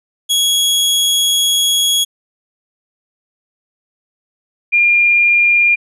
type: tone pair in turn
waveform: sawtooth / sine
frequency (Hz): 3332 / 2406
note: G#7 / D7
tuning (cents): +5 / +41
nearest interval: tritone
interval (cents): 564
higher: first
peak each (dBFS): -8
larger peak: neither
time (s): 0.29-2.05 / 4.72-5.76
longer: first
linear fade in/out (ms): 20
effects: resampled to 32000 Hz